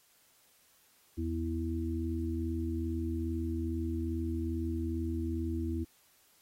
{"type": "harmonic tone", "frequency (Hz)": 82.41, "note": "E2", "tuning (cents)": 0, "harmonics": [1, 3, 4], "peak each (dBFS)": [-34, -38, -36], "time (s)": [1.17, 5.85], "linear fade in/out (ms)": 20, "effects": ["white hiss -66 dBFS RMS until 6.41 s", "AAC 48 kbps"]}